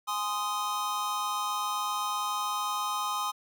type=chord; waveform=square; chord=Ab major; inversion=none; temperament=just; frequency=830.6 / 1038.3 / 1245.9 Hz; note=Ab5 / C6 / Eb6; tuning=0 / -14 / +2 cents; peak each=-37 / -34 / -33 dBFS; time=0.07-3.32 s; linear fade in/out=20 ms; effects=none